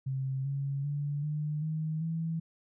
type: tone with pitch steps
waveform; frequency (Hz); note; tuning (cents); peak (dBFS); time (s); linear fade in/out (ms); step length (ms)
sine; 133.4 / 138.9 / 144.64 / 150.6 / 156.82 / 163.29; C3 / C#3 / D3 / D3 / D#3 / E3; +34 / +4 / -26 / +44 / +14 / -16; -30; 0.06-2.4; 10; 390
effects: none